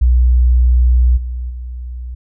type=tone with level steps; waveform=sine; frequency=61.4 Hz; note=B1; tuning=9 cents flat; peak=-7 / -19 / -23 dBFS; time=0.01-2.15 s; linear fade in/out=10 ms; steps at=1.16 / 1.49 s; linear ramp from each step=20 ms; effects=none